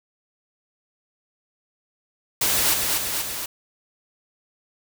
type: noise with echo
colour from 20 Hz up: white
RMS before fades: -21 dBFS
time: 2.41-2.74 s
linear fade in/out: 5 ms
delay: 240 ms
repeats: 3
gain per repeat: -3 dB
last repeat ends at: 3.46 s
effects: none